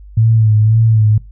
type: tone with vibrato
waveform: sine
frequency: 110 Hz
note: A2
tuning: in tune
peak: -7 dBFS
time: 0.17-1.18 s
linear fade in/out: 5 ms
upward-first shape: sine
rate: 1.9 Hz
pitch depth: 49 cents each way
effects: noise-tail reverb RT60 0.2 s tail -20 dB re dry + added 50 Hz sine -33 dBFS peak until 1.31 s